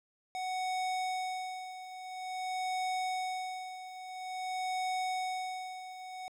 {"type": "tone with tremolo", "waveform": "square", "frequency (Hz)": 743, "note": "F#5", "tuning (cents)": 7, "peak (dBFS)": -32, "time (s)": [0.35, 6.28], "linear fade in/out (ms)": 0, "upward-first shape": "sine", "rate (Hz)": 0.49, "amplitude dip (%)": 75, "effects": ["low-pass 8000 Hz 12 dB/octave", "11-bit"]}